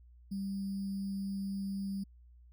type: tone with sample-and-hold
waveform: sine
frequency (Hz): 196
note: G3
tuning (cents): 0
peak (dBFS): -34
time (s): 0.31-2.04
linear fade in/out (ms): 10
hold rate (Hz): 4900
effects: added 60 Hz sine -55 dBFS peak until 2.52 s